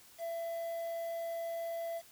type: tone with quantisation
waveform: triangle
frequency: 670 Hz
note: E5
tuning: 28 cents sharp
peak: -34 dBFS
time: 0.18-2.02 s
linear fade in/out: 50 ms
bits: 9
effects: white hiss -59 dBFS RMS until 2.11 s